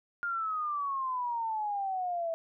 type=exponential sweep; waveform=sine; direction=down; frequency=1418 to 652 Hz; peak=-30 dBFS; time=0.23-2.34 s; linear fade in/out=0 ms; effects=none